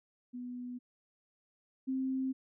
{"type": "tone pair in turn", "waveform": "sine", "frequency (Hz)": [246.9, 263], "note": ["B3", "C4"], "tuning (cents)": [0, 9], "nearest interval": "minor second", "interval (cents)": 109, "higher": "second", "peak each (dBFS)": [-39, -31], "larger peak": "second", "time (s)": [[0.33, 0.79], [1.87, 2.33]], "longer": "neither", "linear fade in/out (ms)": 20, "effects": []}